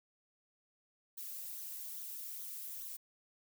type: noise with flanger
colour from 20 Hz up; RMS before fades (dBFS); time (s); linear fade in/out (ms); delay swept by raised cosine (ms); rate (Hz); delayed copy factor
violet; -45; 1.17-2.97; 10; 0.38 to 2.28; 2.4; -0.55
effects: none